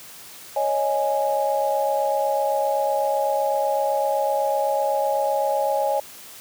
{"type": "chord", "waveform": "sine", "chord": "C# suspended second", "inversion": "none", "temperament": "equal", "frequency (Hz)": [554.4, 622.3, 830.6], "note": ["C#5", "D#5", "G#5"], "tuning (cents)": [0, 0, 0], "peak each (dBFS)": [-23, -25, -23], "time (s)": [0.56, 6], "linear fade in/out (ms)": 5, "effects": ["white hiss -42 dBFS RMS until 6.4 s", "high-pass 80 Hz 12 dB/octave"]}